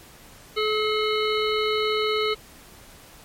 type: harmonic tone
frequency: 429.1 Hz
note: A4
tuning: 43 cents flat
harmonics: 1 / 3 / 5 / 7 / 9 / 10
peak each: -23 / -28 / -30 / -31 / -33 / -33 dBFS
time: 0.56-2.35 s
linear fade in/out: 20 ms
effects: pink hiss -48 dBFS RMS until 3.24 s + MP3 64 kbps